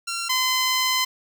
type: tone pair in turn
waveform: 10% pulse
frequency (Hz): 1370 / 1026.3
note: F6 / C6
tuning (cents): -34 / -34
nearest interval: perfect fourth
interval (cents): 500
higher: first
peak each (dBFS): -18 / -11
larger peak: second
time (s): 0.07-0.29 / 0.29-1.05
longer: second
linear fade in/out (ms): 10
effects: none